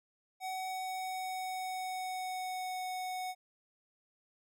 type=tone with pitch glide; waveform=square; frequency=751 to 739.4 Hz; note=F#5 to F#5; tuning=+26 to -1 cents; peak=-37 dBFS; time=0.4-3.35 s; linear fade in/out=50 ms; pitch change=-27 cents; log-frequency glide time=0.64-2.85 s; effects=none